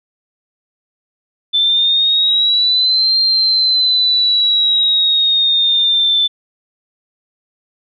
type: exponential two-way sweep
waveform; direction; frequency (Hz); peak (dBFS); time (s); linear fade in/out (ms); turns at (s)
sine; up then down; 3520 to 4186 to 3520; -10; 1.53-6.28; 20; 3.19
effects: none